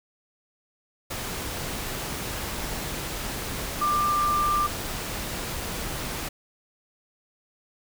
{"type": "tone in noise", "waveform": "sine", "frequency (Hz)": 1188, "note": "D6", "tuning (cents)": 20, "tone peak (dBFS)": -21, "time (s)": [3.81, 4.67], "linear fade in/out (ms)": 10, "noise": "pink", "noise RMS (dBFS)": -32, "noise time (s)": [1.1, 6.29], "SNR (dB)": 8, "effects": []}